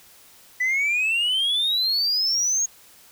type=exponential sweep; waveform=sine; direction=up; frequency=1975.5 to 6645 Hz; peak=-17 dBFS; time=0.6-2.66 s; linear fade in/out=10 ms; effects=tanh soft clip ceiling -18 dBFS + white hiss -51 dBFS RMS until 3.11 s